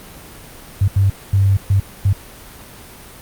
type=tone bursts at uneven times; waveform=sine; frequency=98 Hz; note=G2; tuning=in tune; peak=-10 dBFS; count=5; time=0.81-0.88 / 0.96-1.1 / 1.33-1.57 / 1.7-1.8 / 2.05-2.13 s; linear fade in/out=5 ms; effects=pink hiss -38 dBFS RMS until 3.21 s + Opus 32 kbps